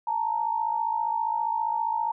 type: tone pair together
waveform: sine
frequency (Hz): 871 / 926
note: A5 / A#5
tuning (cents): -18 / -12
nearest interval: minor second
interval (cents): 106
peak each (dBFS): -28 / -26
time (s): 0.07-2.12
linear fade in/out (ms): 5
effects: none